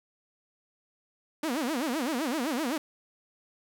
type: tone with vibrato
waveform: sawtooth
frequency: 277.2 Hz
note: C#4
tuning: in tune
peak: -24 dBFS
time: 1.43-2.78 s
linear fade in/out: 5 ms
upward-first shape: sine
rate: 7.8 Hz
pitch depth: 290 cents each way
effects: 11-bit